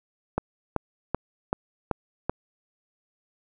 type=click train; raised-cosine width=1 ms; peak=-10 dBFS; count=6; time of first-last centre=0.38-2.296 s; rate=2.61 Hz; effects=none